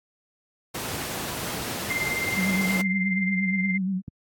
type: noise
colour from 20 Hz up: pink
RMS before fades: -31 dBFS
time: 0.74-2.82 s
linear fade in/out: 10 ms
type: tone with tremolo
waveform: sine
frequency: 2093 Hz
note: C7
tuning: in tune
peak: -23 dBFS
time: 1.9-3.78 s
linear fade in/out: 5 ms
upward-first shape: sine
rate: 19 Hz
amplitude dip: 60%
type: tone with vibrato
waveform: sine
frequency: 189.8 Hz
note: F#3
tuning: 44 cents sharp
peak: -23 dBFS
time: 2.34-4.02 s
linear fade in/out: 50 ms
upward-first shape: sine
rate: 8.5 Hz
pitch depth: 61 cents each way
type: click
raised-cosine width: 5 ms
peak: -21 dBFS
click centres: 4.081 s
effects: high-pass 100 Hz 12 dB/octave + AAC 64 kbps